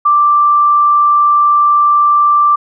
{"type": "tone", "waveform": "sine", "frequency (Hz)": 1176, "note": "D6", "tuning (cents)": 2, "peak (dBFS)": -6, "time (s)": [0.05, 2.56], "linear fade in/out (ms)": 10, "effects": []}